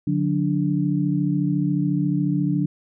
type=tone cluster; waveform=sine; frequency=147.2 / 181.3 / 292.5 Hz; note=D3 / F#3 / D4; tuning=+4 / -35 / -7 cents; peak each=-23 dBFS; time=0.07-2.66 s; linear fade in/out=5 ms; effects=none